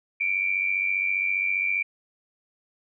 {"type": "tone pair together", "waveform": "sine", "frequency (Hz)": [2277, 2372], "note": ["C#7", "D7"], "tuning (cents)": [46, 17], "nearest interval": "minor second", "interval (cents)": 71, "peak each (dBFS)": [-27, -24], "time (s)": [0.2, 1.83], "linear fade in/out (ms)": 10, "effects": []}